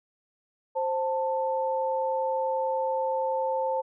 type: tone pair together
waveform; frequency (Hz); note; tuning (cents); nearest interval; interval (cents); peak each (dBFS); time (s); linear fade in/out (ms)
sine; 526 / 885.4; C5 / A5; +9 / +11; major sixth; 902; -27 / -28; 0.75-3.82; 20
effects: none